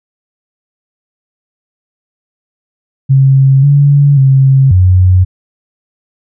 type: tone with pitch steps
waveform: sine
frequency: 135 / 142.6 / 134.5 / 91.9 Hz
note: C#3 / C#3 / C3 / F#2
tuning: -45 / +49 / +48 / -11 cents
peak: -3 dBFS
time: 3.09-5.25 s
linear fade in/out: 20 ms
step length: 540 ms
effects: none